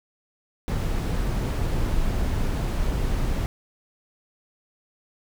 brown noise, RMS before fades -24 dBFS, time 0.68-3.46 s, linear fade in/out 0 ms, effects none

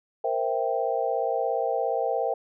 sine chord, C dominant seventh, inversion third, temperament equal with one note detuned, 466.2 / 523.3 / 662.7 / 784 Hz, Bb4 / C5 / E5 / G5, 0 / 0 / +9 / 0 cents, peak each -29 dBFS, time 0.24-2.34 s, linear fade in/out 5 ms, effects none

